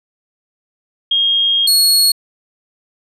sine / sawtooth tone pair in turn, 3246 / 4333 Hz, G#7 / C#8, -40 / -40 cents, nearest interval perfect fourth, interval 500 cents, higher second, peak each -11 / -6 dBFS, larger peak second, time 1.11-1.67 / 1.67-2.12 s, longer first, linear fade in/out 5 ms, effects resampled to 32000 Hz

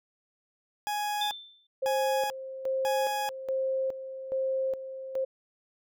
40% pulse tone bursts, 833 Hz, G#5, 5 cents sharp, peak -28 dBFS, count 3, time 0.87-3.29 s, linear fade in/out 0 ms, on 440 ms, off 550 ms
sine tone with exponential decay, 3547 Hz, A7, 13 cents sharp, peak -27 dBFS, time 1.21-1.67 s, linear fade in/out 5 ms, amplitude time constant 99 ms
sine tone with tremolo, 529 Hz, C5, 19 cents sharp, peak -26 dBFS, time 1.82-5.25 s, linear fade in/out 10 ms, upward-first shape square, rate 1.2 Hz, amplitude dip 70%
effects none

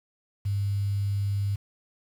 sine tone with quantisation, 100 Hz, G2, 35 cents sharp, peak -24 dBFS, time 0.45-1.56 s, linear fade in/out 10 ms, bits 8, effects none

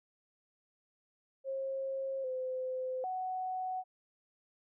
sine tone with pitch steps, 537 / 514 / 744 Hz, C5 / C5 / F#5, +45 / -31 / +9 cents, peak -34 dBFS, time 1.44-3.84 s, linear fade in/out 50 ms, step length 800 ms, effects none

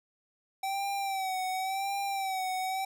square tone with vibrato, 770 Hz, G5, 31 cents flat, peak -31 dBFS, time 0.63-2.85 s, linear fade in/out 5 ms, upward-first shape sine, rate 0.92 Hz, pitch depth 58 cents each way, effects none

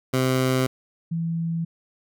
15% pulse / sine tone pair in turn, 129.8 / 165.92 Hz, C3 / E3, -13 / +12 cents, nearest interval major third, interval 425 cents, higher second, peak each -13 / -23 dBFS, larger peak first, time 0.13-0.67 / 1.11-1.65 s, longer neither, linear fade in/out 10 ms, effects none

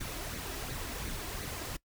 pink noise with flanger, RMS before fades -39 dBFS, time 0-1.77 s, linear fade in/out 10 ms, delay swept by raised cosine 0.48 to 3.08 ms, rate 2.8 Hz, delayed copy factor +0.5, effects noise-tail reverb RT60 0.1 s tail -21 dB re dry

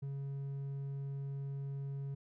sine tone with hard clipping, 138.59 Hz, C#3, in tune, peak -39 dBFS, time 0.02-2.15 s, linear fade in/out 10 ms, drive 3 dB, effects none

